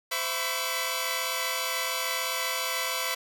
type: tone cluster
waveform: 10% pulse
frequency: 517 / 665 / 996 / 1129 / 2305 Hz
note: C5 / E5 / B5 / C#6 / D7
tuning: -21 / +15 / +14 / +31 / -33 cents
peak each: -26 dBFS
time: 0.11-3.15 s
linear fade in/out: 10 ms
effects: none